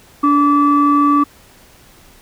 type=tone pair together; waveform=sine; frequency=289.6 / 1156.4 Hz; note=D4 / D6; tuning=-24 / -27 cents; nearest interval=2 octaves; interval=2397 cents; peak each=-11 dBFS; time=0.23-1.24 s; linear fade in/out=10 ms; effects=tanh soft clip ceiling -3 dBFS + pink hiss -46 dBFS RMS until 2.21 s